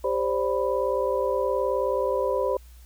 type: tone cluster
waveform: sine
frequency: 394.1 / 522 / 581 / 989 Hz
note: G4 / C5 / D5 / B5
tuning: +9 / -4 / -19 / +2 cents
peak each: -28 / -25 / -29 / -30 dBFS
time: 0.04-2.57 s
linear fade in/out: 5 ms
effects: added 60 Hz sine -45 dBFS peak until 2.85 s + white hiss -58 dBFS RMS until 2.85 s